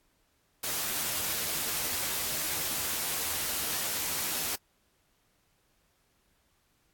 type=noise with comb filter; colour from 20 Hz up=white; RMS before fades=-32 dBFS; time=0.63-4.56 s; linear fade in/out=10 ms; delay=13 ms; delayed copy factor=+0.5; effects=pink hiss -71 dBFS RMS until 6.93 s + AAC 64 kbps